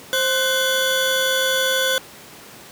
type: tone cluster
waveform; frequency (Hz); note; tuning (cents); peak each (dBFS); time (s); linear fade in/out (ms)
40% pulse; 525 / 1503 / 3437; C5 / F#6 / A7; +6 / +27 / -41; -21; 0.13-1.98; 0
effects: pink hiss -41 dBFS RMS until 2.71 s + high-pass 150 Hz 12 dB/octave